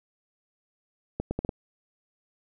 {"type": "accelerating click train", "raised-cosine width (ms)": 2, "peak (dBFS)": -15, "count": 5, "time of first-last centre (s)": [1.2, 1.492], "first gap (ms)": 110, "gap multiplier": 0.73, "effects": []}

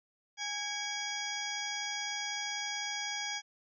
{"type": "harmonic tone with a mistuned harmonic", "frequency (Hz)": 824, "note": "G#5", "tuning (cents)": -14, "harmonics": [1, 2, 3, 4, 6, 7, 8], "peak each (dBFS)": [-43, -42, -42, -41, -42, -44, -44], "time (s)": [0.37, 3.42], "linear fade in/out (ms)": 50, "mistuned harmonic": 3, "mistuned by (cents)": -150, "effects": []}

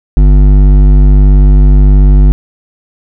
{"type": "tone with hard clipping", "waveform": "sine", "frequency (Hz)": 49.27, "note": "G1", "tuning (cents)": 10, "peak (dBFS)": -3, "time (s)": [0.17, 2.32], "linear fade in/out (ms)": 0, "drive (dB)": 11, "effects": []}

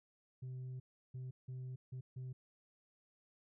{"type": "tone bursts at uneven times", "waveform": "sine", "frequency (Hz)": 128.2, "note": "C3", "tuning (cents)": -35, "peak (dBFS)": -40, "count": 5, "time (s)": [[0.42, 0.8], [1.14, 1.31], [1.48, 1.76], [1.92, 2.01], [2.16, 2.33]], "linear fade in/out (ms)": 10, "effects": ["tanh soft clip ceiling -42 dBFS"]}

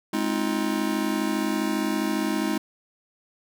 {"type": "chord", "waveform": "square", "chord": "F minor seventh", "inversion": "first", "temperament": "just", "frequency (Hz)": [209.5, 261.9, 314.3, 349.2], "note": ["Ab3", "C4", "Eb4", "F4"], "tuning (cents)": [15, 2, 18, 0], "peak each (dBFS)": [-29, -31, -28, -33], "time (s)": [0.13, 2.58], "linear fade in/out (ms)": 5, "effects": []}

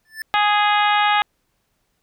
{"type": "tone with exponential growth", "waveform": "square", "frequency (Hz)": 1760, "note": "A6", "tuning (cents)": 0, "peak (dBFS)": -24, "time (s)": [0.05, 0.22], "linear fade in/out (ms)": 1, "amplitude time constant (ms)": 36}
{"type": "harmonic tone", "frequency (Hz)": 415.3, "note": "G#4", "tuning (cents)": 0, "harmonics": [2, 3, 4, 5, 6, 7, 8, 9], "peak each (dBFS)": [-17, -21, -23, -25, -27, -28, -29, -30], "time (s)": [0.34, 1.22], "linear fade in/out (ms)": 0}
{"effects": ["pink hiss -69 dBFS RMS until 2.02 s"]}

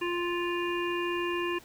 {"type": "harmonic tone", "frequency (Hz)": 349.2, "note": "F4", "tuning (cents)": 0, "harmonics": [1, 3, 5, 7, 8], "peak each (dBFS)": [-30, -35, -38, -39, -39], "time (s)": [0.01, 1.59], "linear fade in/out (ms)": 10, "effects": ["pink hiss -54 dBFS RMS until 1.64 s"]}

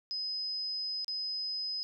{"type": "tone with dropouts", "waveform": "sine", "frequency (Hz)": 5040, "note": "D#8", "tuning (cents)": 21, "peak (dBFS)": -33, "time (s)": [0.11, 1.83], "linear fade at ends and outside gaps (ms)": 0, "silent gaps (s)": [1.045, 1.081], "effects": []}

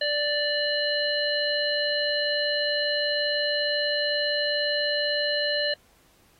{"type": "harmonic tone", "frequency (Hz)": 587.3, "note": "D5", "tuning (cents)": 0, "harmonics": [1, 3, 5, 7], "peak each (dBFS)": [-27, -29, -31, -28], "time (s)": [0.01, 5.74], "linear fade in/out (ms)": 5, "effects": ["pink hiss -61 dBFS RMS until 6.39 s", "AAC 48 kbps"]}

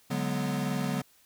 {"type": "chord", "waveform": "square", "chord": "G# half-diminished seventh", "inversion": "second", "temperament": "equal with one note detuned", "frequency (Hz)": [144.64, 185, 207.7, 246.9], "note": ["D3", "F#3", "G#3", "B3"], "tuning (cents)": [-26, 0, 0, 0], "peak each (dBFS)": [-34, -34, -37, -34], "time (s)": [0.1, 1.02], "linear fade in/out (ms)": 10, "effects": ["white hiss -62 dBFS RMS until 1.25 s"]}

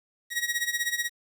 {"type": "tone with tremolo", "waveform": "sawtooth", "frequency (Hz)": 1900, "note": "A#6", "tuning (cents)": 33, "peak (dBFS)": -20, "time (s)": [0.3, 1.1], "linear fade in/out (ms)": 50, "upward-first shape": "sine", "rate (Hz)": 16, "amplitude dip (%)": 80, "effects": ["9-bit"]}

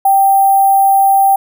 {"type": "tone with sample-and-hold", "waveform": "sine", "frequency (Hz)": 784, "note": "G5", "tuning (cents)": 0, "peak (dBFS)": -6, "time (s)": [0.05, 1.36], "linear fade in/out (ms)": 5, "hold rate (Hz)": 11025, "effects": []}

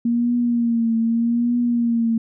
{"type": "tone with vibrato", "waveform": "sine", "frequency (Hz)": 234, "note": "A#3", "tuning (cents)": 7, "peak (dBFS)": -16, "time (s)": [0.05, 2.18], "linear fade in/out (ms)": 5, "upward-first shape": "triangle", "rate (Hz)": 0.82, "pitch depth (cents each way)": 60, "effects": []}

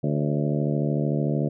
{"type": "harmonic tone with a mistuned harmonic", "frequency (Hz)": 73.42, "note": "D2", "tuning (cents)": 0, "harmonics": [2, 3, 4, 5, 6, 7, 8, 9], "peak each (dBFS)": [-24, -28, -30, -32, -34, -35, -36, -37], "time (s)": [0.03, 1.49], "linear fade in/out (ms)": 10, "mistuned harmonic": 7, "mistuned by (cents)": 58, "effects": []}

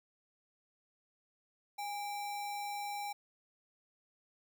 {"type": "tone with sample-and-hold", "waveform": "sine", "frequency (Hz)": 820, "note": "G#5", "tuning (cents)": -22, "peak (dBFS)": -37, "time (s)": [1.78, 3.13], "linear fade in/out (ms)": 10, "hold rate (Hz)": 3150, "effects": []}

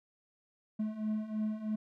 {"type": "beating tone pair", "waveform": "triangle", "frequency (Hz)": [213.2, 216.3], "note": ["G#3", "A3"], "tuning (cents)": [46, -29], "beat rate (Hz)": 3.1, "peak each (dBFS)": [-36, -32], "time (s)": [0.79, 1.76], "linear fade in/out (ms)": 10, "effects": []}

